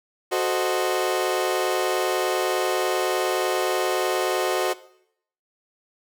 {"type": "chord", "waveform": "30% pulse", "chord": "F# diminished seventh", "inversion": "none", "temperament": "equal", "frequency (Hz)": [370, 440, 523.3, 622.3], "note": ["F#4", "A4", "C5", "Eb5"], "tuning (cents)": [0, 0, 0, 0], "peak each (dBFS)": [-21, -27, -25, -26], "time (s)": [0.31, 4.74], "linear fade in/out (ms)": 20, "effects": ["noise-tail reverb RT60 0.7 s tail -18 dB re dry"]}